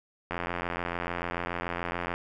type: click train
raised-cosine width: 0.5 ms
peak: -16 dBFS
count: 160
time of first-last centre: 0.31-2.14 s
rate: 86.9 Hz
effects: none